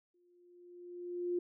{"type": "tone with exponential growth", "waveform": "sine", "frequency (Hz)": 352.7, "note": "F4", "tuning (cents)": 17, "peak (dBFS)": -30, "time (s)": [0.14, 1.39], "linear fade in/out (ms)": 5, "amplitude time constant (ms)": 270, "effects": []}